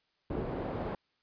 brown noise with band-pass filter sweep, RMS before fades -36 dBFS, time 0.3-0.95 s, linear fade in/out 2 ms, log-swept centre 380 to 690 Hz, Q 0.9, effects white hiss -75 dBFS RMS until 1.22 s + resampled to 11025 Hz

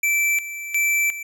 square tone with tremolo, 2330 Hz, D7, 14 cents flat, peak -18 dBFS, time 0.03-1.23 s, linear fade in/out 5 ms, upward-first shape square, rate 1.4 Hz, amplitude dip 75%, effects none

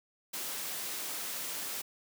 white high-pass noise, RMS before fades -38 dBFS, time 0.33-1.82 s, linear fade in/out 10 ms, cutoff 190 Hz, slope 12 dB/octave, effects none

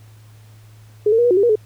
sine tone with pitch steps, 420 / 451.2 / 478 / 485.3 / 364.1 / 400.1 / 476.9 / 428.4 Hz, G#4 / A4 / A#4 / B4 / F#4 / G4 / A#4 / A4, +19 / +44 / +43 / -30 / -28 / +35 / +39 / -46 cents, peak -11 dBFS, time 1.06-1.556 s, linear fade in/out 5 ms, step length 62 ms, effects added 108 Hz sine -42 dBFS peak until 1.65 s + pink hiss -54 dBFS RMS until 1.65 s

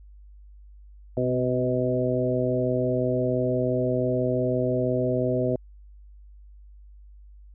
harmonic tone with a mistuned harmonic, 125.9 Hz, B2, 34 cents sharp, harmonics 1 / 2 / 3 / 4 / 5, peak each -28 / -28 / -28 / -28 / -28 dBFS, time 1.17-5.56 s, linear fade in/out 2 ms, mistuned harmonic 2, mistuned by +22 cents, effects added 50 Hz sine -45 dBFS peak until 7.54 s

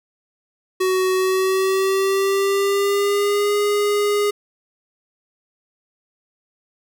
square tone with pitch glide, 373.5 to 412 Hz, F#4 to G#4, +16 to -14 cents, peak -17 dBFS, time 0.8-4.31 s, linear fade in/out 10 ms, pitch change +170 cents, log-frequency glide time 1.14-3.55 s, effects none

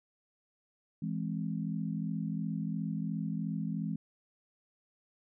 sine chord, E augmented, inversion none, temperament equal, 164.81 / 207.7 / 261.6 Hz, E3 / G#3 / B#3, 0 / 0 / 0 cents, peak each -35 / -36 / -40 dBFS, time 1.02-3.96 s, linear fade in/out 5 ms, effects none

